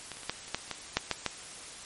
clicks, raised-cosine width 0.2 ms, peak -21 / -27 / -26 / -12 / -30 / -11 / -30 / -16 / -7 / -10 / -10 dBFS, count 11, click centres 0.117 / 0.17 / 0.233 / 0.296 / 0.48 / 0.546 / 0.679 / 0.713 / 0.97 / 1.113 / 1.263 s, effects white hiss -45 dBFS RMS until 1.85 s + MP3 48 kbps

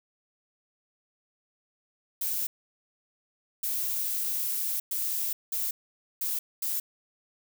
violet noise bursts at uneven times, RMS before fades -30 dBFS, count 6, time 2.21-2.47 / 3.63-4.8 / 4.91-5.33 / 5.52-5.71 / 6.21-6.39 / 6.62-6.8 s, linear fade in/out 5 ms, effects none

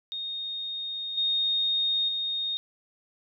sine tone with level steps, 3702 Hz, A#7, 13 cents flat, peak -31 / -23 / -27 dBFS, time 0.12-2.57 s, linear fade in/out 0 ms, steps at 1.17 / 2.08 s, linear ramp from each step 10 ms, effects none

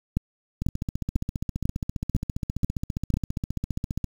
two click trains, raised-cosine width 5 ms, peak -10 / -15 dBFS, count 7 / 52, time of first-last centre 0.17-3.14 / 0.62-4.043 s, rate 2.02 / 14.9 Hz, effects 7-bit

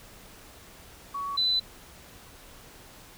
sine tone pair in turn, 1124 / 4005 Hz, C#6 / B7, +24 / +23 cents, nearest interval octave + minor seventh, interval 2199 cents, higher second, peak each -30 / -22 dBFS, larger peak second, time 1.14-1.37 / 1.37-1.6 s, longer neither, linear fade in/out 10 ms, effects pink hiss -50 dBFS RMS until 3.17 s

